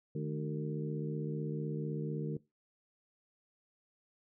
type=harmonic tone with a mistuned harmonic; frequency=75.8 Hz; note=D#2; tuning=45 cents flat; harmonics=2 / 3 / 4 / 5 / 6; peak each=-36 / -42 / -44 / -44 / -42 dBFS; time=0.15-2.37 s; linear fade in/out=5 ms; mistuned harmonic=3; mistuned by=-92 cents; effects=noise-tail reverb RT60 0.2 s tail -18 dB re dry